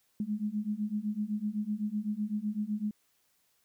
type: beating tone pair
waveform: sine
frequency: 206.2 / 214.1 Hz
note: G#3 / A3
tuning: -12 / -47 cents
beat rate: 7.9 Hz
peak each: -34 / -33 dBFS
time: 0.2-2.91 s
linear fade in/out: 2 ms
effects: white hiss -72 dBFS RMS until 3.64 s